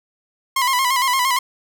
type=tone with vibrato; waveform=sawtooth; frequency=1029 Hz; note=C6; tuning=29 cents flat; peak=-12 dBFS; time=0.56-1.39 s; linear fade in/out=5 ms; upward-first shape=square; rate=8.7 Hz; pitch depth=67 cents each way; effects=none